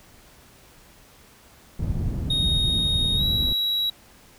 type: low-pass noise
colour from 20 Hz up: white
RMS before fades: -26 dBFS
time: 1.79-3.53 s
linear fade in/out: 5 ms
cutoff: 110 Hz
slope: 12 dB/octave
type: tone with pitch glide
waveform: triangle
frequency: 3729 to 3881 Hz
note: A#7 to B7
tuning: 0 to -31 cents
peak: -20 dBFS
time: 2.3-3.9 s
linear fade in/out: 5 ms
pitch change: +69 cents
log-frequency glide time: 3.16-3.24 s
effects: pink hiss -52 dBFS RMS until 4.38 s